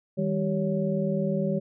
sine tone cluster, 159.7 / 199.5 / 388.6 / 560 Hz, D#3 / G3 / G4 / C#5, +45 / +31 / -15 / +18 cents, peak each -29 / -27 / -32 / -30 dBFS, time 0.17-1.6 s, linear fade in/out 20 ms, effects none

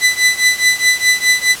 sawtooth tone with tremolo, 2000 Hz, B6, 21 cents sharp, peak -3 dBFS, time 0-1.56 s, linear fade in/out 50 ms, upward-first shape triangle, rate 4.8 Hz, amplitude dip 95%, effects white hiss -28 dBFS RMS until 1.6 s + low-pass 11000 Hz 12 dB/octave

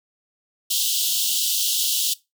pink high-pass noise, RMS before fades -22 dBFS, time 0.7-2.14 s, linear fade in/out 10 ms, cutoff 2900 Hz, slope 96 dB/octave, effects noise-tail reverb RT60 0.2 s tail -19 dB re dry

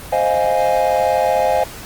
triangle chord, F minor seventh, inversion second, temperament equal, 523.3 / 622.3 / 698.5 / 830.6 Hz, C5 / Eb5 / F5 / Ab5, 0 / 0 / 0 / 0 cents, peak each -17 dBFS, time 0.12-1.64 s, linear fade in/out 5 ms, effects pink hiss -34 dBFS RMS until 1.85 s + Opus 24 kbps

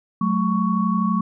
sine tone cluster, 186.1 / 218.2 / 1114 Hz, F#3 / A3 / C#6, +10 / -14 / +8 cents, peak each -21 / -21 / -24 dBFS, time 0.21-1.21 s, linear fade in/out 5 ms, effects none

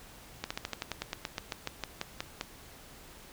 slowing click train, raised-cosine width 0.2 ms, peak -16 dBFS, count 17, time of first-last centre 0.44-2.411 s, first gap 65 ms, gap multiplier 1.08, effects pink hiss -52 dBFS RMS until 3.32 s

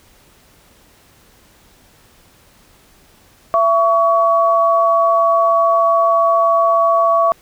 sine tone pair together, 670 / 1126.8 Hz, E5 / C#6, +28 / +28 cents, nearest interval major sixth, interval 900 cents, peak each -13 / -13 dBFS, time 3.54-7.32 s, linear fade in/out 0 ms, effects pink hiss -50 dBFS RMS until 7.41 s

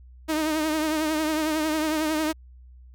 sawtooth tone with vibrato, 311.1 Hz, D#4, in tune, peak -19 dBFS, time 0.28-2.33 s, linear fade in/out 20 ms, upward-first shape triangle, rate 11 Hz, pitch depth 60 cents each way, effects added 62 Hz sine -45 dBFS peak until 2.94 s

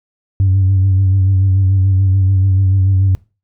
sine tone with vibrato, 95.6 Hz, G2, 43 cents flat, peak -7 dBFS, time 0.4-3.15 s, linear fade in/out 0 ms, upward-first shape sine, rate 6.9 Hz, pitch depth 40 cents each way, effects noise-tail reverb RT60 0.3 s tail -22 dB re dry + tanh soft clip ceiling -6 dBFS

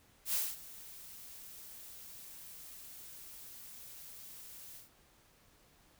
blue noise with ADSR envelope, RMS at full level -32 dBFS, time 0.25-4.9 s, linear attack 90 ms, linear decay 220 ms, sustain -19 dB, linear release 140 ms, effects pink hiss -66 dBFS RMS until 5.99 s

